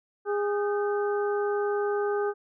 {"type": "harmonic tone with a mistuned harmonic", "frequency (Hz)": 410.2, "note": "G#4", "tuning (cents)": -21, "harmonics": [1, 2, 3, 4], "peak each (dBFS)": [-25, -34, -36, -38], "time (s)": [0.25, 2.34], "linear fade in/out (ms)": 50, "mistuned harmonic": 4, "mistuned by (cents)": -110, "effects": []}